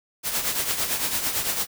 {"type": "noise with tremolo", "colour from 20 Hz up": "white", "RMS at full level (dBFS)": -23, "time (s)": [0.23, 1.67], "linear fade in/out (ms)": 50, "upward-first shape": "triangle", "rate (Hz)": 8.9, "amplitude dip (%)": 65, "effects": []}